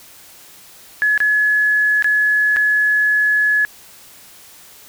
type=tone with dropouts; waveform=sine; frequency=1700 Hz; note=G#6; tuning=40 cents sharp; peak=-12 dBFS; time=1.02-3.65 s; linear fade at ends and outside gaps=0 ms; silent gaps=1.177-1.203 / 2.024-2.044 / 2.562-2.568 s; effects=white hiss -43 dBFS RMS until 4.88 s